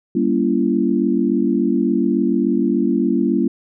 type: chord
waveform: sine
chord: G diminished seventh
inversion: none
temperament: just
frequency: 196 / 235.2 / 282.2 / 338.7 Hz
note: G3 / Bb3 / Db4 / Fb4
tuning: 0 / +16 / +31 / +47 cents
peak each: -21 / -19 / -20 / -20 dBFS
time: 0.15-3.48 s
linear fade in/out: 5 ms
effects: none